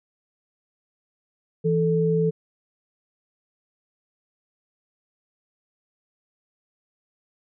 sine tone pair together, 164.81 / 439.1 Hz, E3 / A4, 0 / -4 cents, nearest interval octave + perfect fourth, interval 1696 cents, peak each -21 / -21 dBFS, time 1.64-2.31 s, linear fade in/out 20 ms, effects none

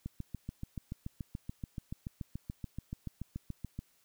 click train, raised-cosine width 5 ms, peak -26 dBFS, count 27, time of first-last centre 0.06-3.79 s, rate 6.97 Hz, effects white hiss -70 dBFS RMS until 4.04 s

